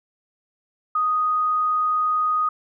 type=tone; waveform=sine; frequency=1244.5 Hz; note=D#6; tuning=in tune; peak=-18 dBFS; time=0.95-2.49 s; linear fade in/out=5 ms; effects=none